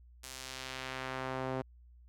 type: tone with band-pass filter sweep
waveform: sawtooth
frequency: 130.81 Hz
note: C3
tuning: in tune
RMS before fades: -40 dBFS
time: 0.23-1.62 s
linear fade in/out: 10 ms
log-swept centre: 8600 to 550 Hz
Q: 0.78
effects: added 60 Hz sine -55 dBFS peak until 2.08 s